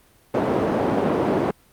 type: band-pass noise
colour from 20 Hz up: white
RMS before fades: -21 dBFS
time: 0.34-1.51 s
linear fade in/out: 5 ms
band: 170 to 520 Hz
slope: 12 dB/octave
effects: pink hiss -56 dBFS RMS until 1.72 s + Opus 32 kbps